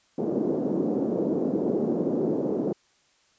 white band-pass noise, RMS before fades -26 dBFS, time 0.18-2.73 s, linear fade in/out 5 ms, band 190 to 440 Hz, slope 24 dB/octave, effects white hiss -64 dBFS RMS until 3.38 s + resampled to 16000 Hz

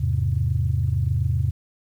sine chord, E augmented, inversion none, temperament equal, 82.41 / 103.83 / 130.81 Hz, E2 / G#2 / B#2, 0 / 0 / 0 cents, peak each -23 dBFS, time 0-1.51 s, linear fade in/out 10 ms, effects tanh soft clip ceiling -10 dBFS + 9-bit

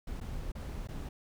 brown noise with dropouts, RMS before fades -39 dBFS, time 0.07-1.09 s, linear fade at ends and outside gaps 5 ms, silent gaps 0.203-0.211 / 0.519-0.551 / 0.874-0.886 s, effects none

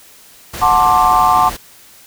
pink noise, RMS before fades -26 dBFS, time 0.53-1.57 s, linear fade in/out 10 ms
sine chord, D dominant seventh, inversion first, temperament just, 734.2 / 881 / 1057.2 / 1174.7 Hz, F#5 / A5 / C6 / D6, -14 / +2 / +18 / 0 cents, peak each -14 dBFS, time 0.61-1.5 s, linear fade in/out 20 ms
effects white hiss -43 dBFS RMS until 2.06 s

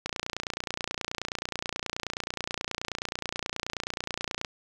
click train, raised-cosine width 0.2 ms, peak -13 dBFS, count 130, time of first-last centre 0.06-4.448 s, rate 29.4 Hz, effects none

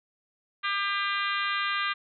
harmonic tone, 399.6 Hz, G4, 33 cents sharp, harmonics 3 / 4 / 5 / 6 / 7 / 8 / 9 / 10, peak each -30 / -32 / -34 / -36 / -37 / -38 / -39 / -40 dBFS, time 0.63-1.94 s, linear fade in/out 20 ms, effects none

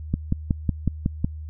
click train, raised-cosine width 5 ms, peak -8 dBFS, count 7, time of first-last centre 0.14-1.245 s, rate 5.43 Hz, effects added 77 Hz sine -32 dBFS peak until 1.49 s

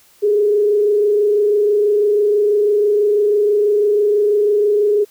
sine tone with frequency modulation, 415.3 Hz, G#4, in tune, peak -11 dBFS, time 0.22-5.05 s, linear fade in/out 20 ms, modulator 26.1 Hz, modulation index 0.47, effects white hiss -51 dBFS RMS until 5.1 s

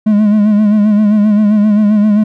triangle tone with vibrato, 210 Hz, G#3, 19 cents sharp, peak -4 dBFS, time 0.06-2.24 s, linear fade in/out 10 ms, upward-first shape sine, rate 7.6 Hz, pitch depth 52 cents each way, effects none

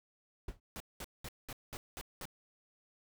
brown noise with exponential decay, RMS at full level -36 dBFS, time 0.48-0.6 s, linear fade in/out 5 ms, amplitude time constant 26 ms
pink noise bursts, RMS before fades -44 dBFS, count 7, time 0.76-2.254 s, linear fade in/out 0 ms, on 42 ms, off 200 ms
effects none

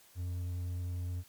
triangle tone with vibrato, 88.7 Hz, F2, 27 cents sharp, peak -32 dBFS, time 0.15-1.24 s, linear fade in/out 50 ms, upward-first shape triangle, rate 9.7 Hz, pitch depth 13 cents each way, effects white hiss -61 dBFS RMS until 1.28 s + MP3 96 kbps

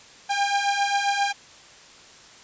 sawtooth beating tone pair, 798 / 805.5 Hz, G5 / G5, +31 / +47 cents, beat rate 7.5 Hz, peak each -22 / -19 dBFS, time 0.29-1.33 s, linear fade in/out 20 ms, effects white hiss -48 dBFS RMS until 2.43 s + resampled to 16000 Hz

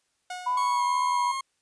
sawtooth tone with exponential decay, 727 Hz, F#5, 31 cents flat, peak -28 dBFS, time 0.3-1.13 s, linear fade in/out 5 ms, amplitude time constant 180 ms
sine tone with vibrato, 987.8 Hz, B5, in tune, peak -23 dBFS, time 0.46-1.32 s, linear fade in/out 10 ms, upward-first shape sine, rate 2.3 Hz, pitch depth 20 cents each way
40% pulse tone with pitch glide, 1100 to 1073.6 Hz, C#6 to C6, -14 to +44 cents, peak -28 dBFS, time 0.57-1.41 s, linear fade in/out 5 ms, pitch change -42 cents, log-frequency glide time 0.76-0.83 s
effects white hiss -73 dBFS RMS until 1.61 s + resampled to 22050 Hz

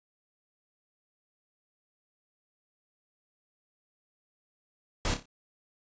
pink noise with echo, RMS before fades -29 dBFS, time 5.05-5.14 s, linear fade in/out 0 ms, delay 29 ms, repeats 4, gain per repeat -8 dB, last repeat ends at 5.256 s, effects resampled to 16000 Hz

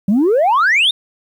sine exponential sweep, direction up, 185.3 to 3777 Hz, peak -8 dBFS, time 0.08-0.91 s, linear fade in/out 5 ms, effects tanh soft clip ceiling -8 dBFS + 8-bit

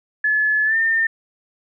sine tone with pitch glide, 1717 to 1808.6 Hz, A6 to A6, -43 to +47 cents, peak -15 dBFS, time 0.24-1.07 s, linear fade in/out 5 ms, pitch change +90 cents, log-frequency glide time 0.65-0.76 s, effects none

